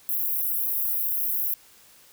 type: high-pass noise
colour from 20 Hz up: pink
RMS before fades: -26 dBFS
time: 0.09-1.54 s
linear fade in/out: 0 ms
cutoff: 12000 Hz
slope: 48 dB/octave
effects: white hiss -54 dBFS RMS until 2.12 s